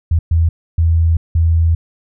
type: tone bursts at uneven times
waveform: sine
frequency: 82.41 Hz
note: E2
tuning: in tune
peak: -9 dBFS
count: 4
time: 0.11-0.19 / 0.31-0.49 / 0.78-1.17 / 1.35-1.75 s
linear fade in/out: 5 ms
effects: none